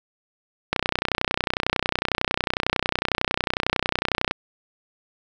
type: click train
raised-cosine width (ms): 0.3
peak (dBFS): -4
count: 112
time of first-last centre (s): 0.73-4.311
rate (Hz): 31
effects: none

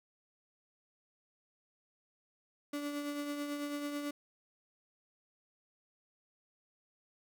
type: tone with tremolo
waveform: 35% pulse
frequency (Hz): 290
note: D4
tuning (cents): -22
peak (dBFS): -33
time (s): 2.73-4.11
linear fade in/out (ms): 5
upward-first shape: triangle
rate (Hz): 9.1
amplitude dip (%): 45
effects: none

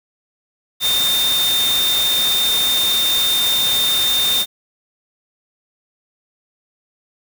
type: tone in noise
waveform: sine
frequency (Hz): 3632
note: A#7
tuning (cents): -46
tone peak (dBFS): -15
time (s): 0.8-4.46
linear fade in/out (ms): 50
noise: white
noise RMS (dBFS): -22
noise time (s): 0.8-4.46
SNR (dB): +4
effects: none

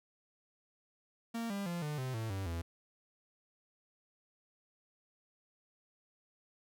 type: tone with pitch steps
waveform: 45% pulse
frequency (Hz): 230.7 / 199.68 / 172.83 / 149.59 / 129.48 / 112.07 / 97 / 83.95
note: A#3 / G3 / F3 / D3 / C3 / A2 / G2 / E2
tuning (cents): -18 / +32 / -18 / +32 / -18 / +32 / -18 / +32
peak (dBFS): -36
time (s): 1.34-2.62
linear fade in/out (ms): 10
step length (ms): 160
effects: none

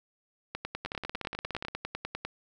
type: two click trains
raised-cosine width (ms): 0.3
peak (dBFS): -20 / -18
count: 15 / 18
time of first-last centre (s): 0.86-1.684 / 0.55-2.25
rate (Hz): 17 / 10
effects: none

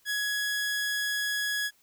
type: tone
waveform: sawtooth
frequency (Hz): 1675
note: G#6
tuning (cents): +14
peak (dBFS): -24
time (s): 0.05-1.71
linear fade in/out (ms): 50
effects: white hiss -65 dBFS RMS until 1.82 s

